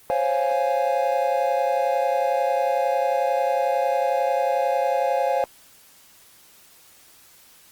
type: chord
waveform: triangle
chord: Db major seventh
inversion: third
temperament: equal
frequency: 523.3 / 554.4 / 698.5 / 830.6 Hz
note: C5 / Db5 / F5 / Ab5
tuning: 0 / 0 / 0 / 0 cents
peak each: -23 dBFS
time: 0.1-5.44 s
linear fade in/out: 0 ms
effects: white hiss -52 dBFS RMS until 7.71 s + Opus 32 kbps